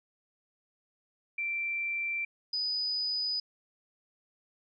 sine tone pair in turn, 2349 / 4977 Hz, D7 / D#8, 0 / 0 cents, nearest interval octave + minor second, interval 1300 cents, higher second, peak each -30 / -29 dBFS, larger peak second, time 1.38-2.25 / 2.53-3.4 s, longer neither, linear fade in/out 5 ms, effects none

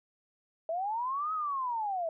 sine linear two-way sweep, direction up then down, 634 to 1287 to 634 Hz, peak -30 dBFS, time 0.69-2.09 s, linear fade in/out 2 ms, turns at 1.33 s, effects none

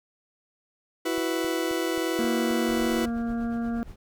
40% pulse chord, E suspended second, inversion none, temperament just, 329.6 / 370.8 / 494.4 Hz, E4 / F#4 / B4, 0 / +4 / +2 cents, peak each -27 / -30 / -31 dBFS, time 1.05-3.06 s, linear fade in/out 10 ms
click train, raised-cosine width 5 ms, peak -35 dBFS, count 9, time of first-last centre 1.18-3.308 s, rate 3.76 Hz
harmonic tone, 233.1 Hz, A#3, in tune, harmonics 1 / 2 / 3 / 5 / 6 / 7, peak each -26 / -41 / -39 / -48 / -45 / -49 dBFS, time 2.19-3.83 s, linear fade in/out 0 ms
brown noise with tremolo, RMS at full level -40 dBFS, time 2.68-3.96 s, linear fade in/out 5 ms, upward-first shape sine, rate 8.4 Hz, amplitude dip 65%
effects none

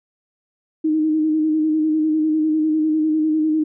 sine tone with vibrato, 311.1 Hz, D#4, in tune, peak -15 dBFS, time 0.84-3.64 s, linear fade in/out 10 ms, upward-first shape square, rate 10 Hz, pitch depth 26 cents each way, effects none

